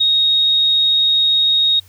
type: tone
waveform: sine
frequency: 3747 Hz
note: A#7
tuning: 8 cents sharp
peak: -11 dBFS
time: 0-1.8 s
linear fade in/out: 10 ms
effects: added 92 Hz sine -45 dBFS peak until 1.88 s + white hiss -51 dBFS RMS until 1.88 s